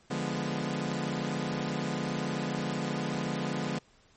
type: chord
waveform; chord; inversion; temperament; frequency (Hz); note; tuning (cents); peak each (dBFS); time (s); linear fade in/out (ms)
sawtooth; D diminished seventh; none; equal; 146.83 / 174.61 / 207.7 / 246.9; D3 / F3 / Ab3 / Cb4; 0 / 0 / 0 / 0; -32; 0.1-3.79; 10
effects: pink hiss -63 dBFS RMS until 4.16 s + MP3 32 kbps